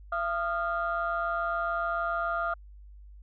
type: tone cluster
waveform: sine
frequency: 678 / 1225 / 1392 Hz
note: E5 / D#6 / F6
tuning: +49 / -27 / -6 cents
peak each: -31 dBFS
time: 0.12-2.54 s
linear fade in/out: 5 ms
effects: tanh soft clip ceiling -19 dBFS + added 50 Hz sine -46 dBFS peak until 3.22 s